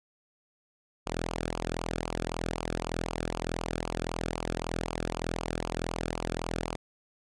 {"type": "tone with flanger", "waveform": "sawtooth", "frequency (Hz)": 41.72, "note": "E1", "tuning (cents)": 22, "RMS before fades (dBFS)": -34, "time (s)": [1.06, 6.76], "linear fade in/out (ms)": 10, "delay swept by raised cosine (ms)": [0.51, 1.04], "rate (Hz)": 3.9, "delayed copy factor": -0.8, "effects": ["resampled to 22050 Hz"]}